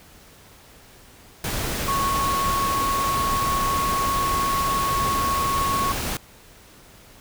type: tone in noise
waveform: sine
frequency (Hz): 1103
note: C#6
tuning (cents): -9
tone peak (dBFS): -21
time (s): 1.88-5.92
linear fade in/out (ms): 2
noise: pink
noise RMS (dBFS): -27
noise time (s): 1.44-6.17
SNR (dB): +3
effects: pink hiss -49 dBFS RMS until 7.2 s